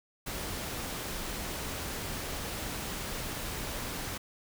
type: noise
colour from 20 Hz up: pink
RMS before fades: -37 dBFS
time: 0.26-4.18 s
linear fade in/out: 10 ms
effects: none